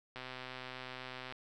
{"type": "click train", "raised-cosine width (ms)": 0.3, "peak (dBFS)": -28, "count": 150, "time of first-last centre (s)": [0.16, 1.324], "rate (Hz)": 128, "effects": []}